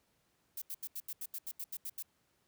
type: noise bursts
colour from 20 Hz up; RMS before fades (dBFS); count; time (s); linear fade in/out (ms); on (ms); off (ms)
violet; -41; 12; 0.57-2.026; 5; 48; 80
effects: pink hiss -75 dBFS RMS until 2.47 s + high-pass 60 Hz 12 dB/octave